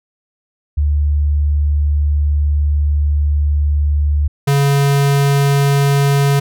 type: tone pair in turn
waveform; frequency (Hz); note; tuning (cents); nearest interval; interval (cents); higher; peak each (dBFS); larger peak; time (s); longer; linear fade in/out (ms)
sine / square; 73.4 / 140.49; D2 / C#3; 0 / +24; major seventh; 1124; second; -11; neither; 0.77-4.28 / 4.47-6.4; first; 10
effects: none